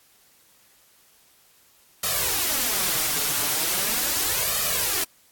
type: noise with flanger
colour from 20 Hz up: white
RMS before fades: -24 dBFS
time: 2.03-5.04 s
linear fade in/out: 5 ms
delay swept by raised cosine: 1.6 to 7 ms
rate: 0.39 Hz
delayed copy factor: +0.85
effects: white hiss -58 dBFS RMS until 5.31 s + AAC 64 kbps